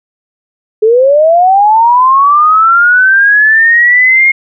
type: linear sweep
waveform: sine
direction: up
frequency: 421 to 2154 Hz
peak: -3 dBFS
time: 0.82-4.32 s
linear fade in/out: 10 ms
effects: none